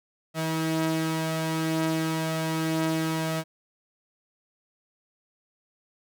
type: tone pair together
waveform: sawtooth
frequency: 160.7 / 320.4 Hz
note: E3 / E4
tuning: -44 / -49 cents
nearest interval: octave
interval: 1195 cents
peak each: -24 dBFS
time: 0.34-3.44 s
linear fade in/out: 50 ms
effects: none